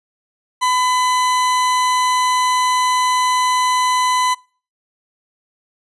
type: tone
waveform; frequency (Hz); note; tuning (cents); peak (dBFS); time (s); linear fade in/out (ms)
40% pulse; 1005; B5; +30; -13; 0.61-4.35; 20
effects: noise-tail reverb RT60 0.4 s tail -25 dB re dry + resampled to 24000 Hz